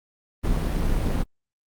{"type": "noise with amplitude modulation", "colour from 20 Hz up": "brown", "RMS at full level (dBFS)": -20, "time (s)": [0.43, 1.24], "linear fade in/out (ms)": 20, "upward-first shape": "sine", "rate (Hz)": 205, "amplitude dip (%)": 55, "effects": ["Opus 24 kbps"]}